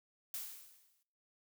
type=noise with exponential decay; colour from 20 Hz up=blue; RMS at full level=-40 dBFS; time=0.34-1.03 s; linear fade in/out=1 ms; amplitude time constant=150 ms; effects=noise-tail reverb RT60 0.7 s tail -22 dB re dry